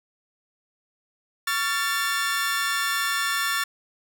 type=tone cluster; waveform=sawtooth; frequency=1123 / 1378 / 1772 Hz; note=C#6 / F6 / A6; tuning=+22 / -24 / +12 cents; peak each=-26 / -25 / -22 dBFS; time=1.47-3.64 s; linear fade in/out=5 ms; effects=none